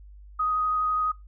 sine tone with vibrato, 1251 Hz, D#6, 9 cents sharp, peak -22 dBFS, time 0.39-1.12 s, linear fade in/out 10 ms, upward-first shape triangle, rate 12 Hz, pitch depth 10 cents each way, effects noise-tail reverb RT60 0.2 s tail -20 dB re dry + added 50 Hz sine -44 dBFS peak until 1.27 s

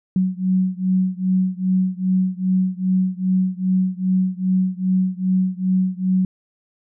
sine beating tone pair, 185 / 187.5 Hz, F#3 / F#3, 0 / +23 cents, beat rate 2.5 Hz, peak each -19 / -20 dBFS, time 0.16-6.25 s, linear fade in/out 2 ms, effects none

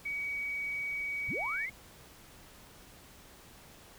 sine tone, 2262 Hz, C#7, 34 cents sharp, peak -33 dBFS, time 0.05-1.66 s, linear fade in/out 10 ms
sine linear sweep, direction up, 38.89 to 2217 Hz, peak -36 dBFS, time 1.28-1.7 s, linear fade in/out 10 ms
effects pink hiss -55 dBFS RMS until 3.98 s

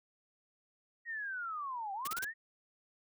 sine linear two-way sweep, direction down then up, 1896 to 762 to 1896 Hz, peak -37 dBFS, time 1.05-2.34 s, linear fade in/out 50 ms, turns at 1.93 s
white noise bursts, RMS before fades -39 dBFS, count 4, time 2.05-2.247 s, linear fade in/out 5 ms, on 26 ms, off 31 ms
effects none

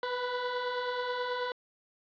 20% pulse beating tone pair, 486.8 / 496.1 Hz, B4 / B4, -25 / +8 cents, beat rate 9.3 Hz, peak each -35 / -27 dBFS, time 0.03-1.52 s, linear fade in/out 2 ms, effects resampled to 11025 Hz + 9-bit

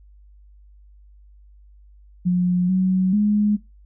sine tone with pitch steps, 179.1 / 186.6 / 208.5 Hz, F3 / F#3 / G#3, +44 / +15 / +7 cents, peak -15 dBFS, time 2.25-3.57 s, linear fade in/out 20 ms, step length 440 ms, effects noise-tail reverb RT60 0.2 s tail -20 dB re dry + added 50 Hz sine -46 dBFS peak until 3.85 s

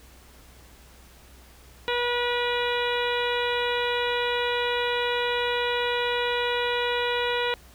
harmonic tone, 484.4 Hz, B4, 34 cents flat, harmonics 1 / 2 / 3 / 4 / 5 / 6 / 7 / 8, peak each -27 / -30 / -32 / -33 / -34 / -35 / -35 / -36 dBFS, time 1.88-7.54 s, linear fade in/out 0 ms, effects added 62 Hz sine -51 dBFS peak until 7.74 s + pink hiss -53 dBFS RMS until 7.74 s

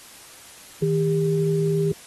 sine tone pair together, 158.7 / 399.9 Hz, D#3 / G4, +35 / +35 cents, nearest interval octave + major third, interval 1600 cents, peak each -21 dBFS, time 0.82-1.92 s, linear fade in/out 5 ms, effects white hiss -45 dBFS RMS until 2.06 s + AAC 32 kbps

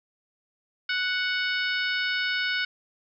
harmonic tone, 740 Hz, F#5, in tune, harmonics 2 / 3 / 4 / 5 / 6 / 7, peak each -27 / -31 / -33 / -35 / -37 / -38 dBFS, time 0.89-2.65 s, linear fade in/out 5 ms, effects none

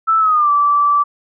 sine tone with pitch glide, 1318.5 to 1161.2 Hz, E6 to D6, 0 to -20 cents, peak -10 dBFS, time 0.07-1.04 s, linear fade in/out 20 ms, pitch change -220 cents, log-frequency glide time 0.19-0.5 s, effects none

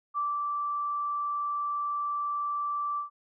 sine tone with ADSR envelope, 1167 Hz, D6, 11 cents flat, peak -26 dBFS, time 0.14-3.1 s, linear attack 36 ms, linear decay 200 ms, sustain -2 dB, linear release 120 ms, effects none

